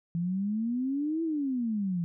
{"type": "exponential two-way sweep", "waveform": "sine", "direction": "up then down", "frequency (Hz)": [166.2, 333.4, 166.2], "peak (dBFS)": -27, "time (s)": [0.15, 2.04], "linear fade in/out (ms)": 0, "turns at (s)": 1.23, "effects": []}